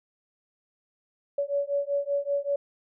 sine beating tone pair, 564 / 569.2 Hz, C#5 / C#5, +30 / +46 cents, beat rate 5.2 Hz, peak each -28 dBFS, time 1.38-2.56 s, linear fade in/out 5 ms, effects none

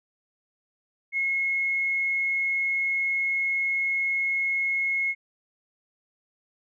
triangle tone with hard clipping, 2169 Hz, C#7, 38 cents flat, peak -23 dBFS, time 1.12-5.15 s, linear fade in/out 50 ms, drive 3 dB, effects resampled to 16000 Hz

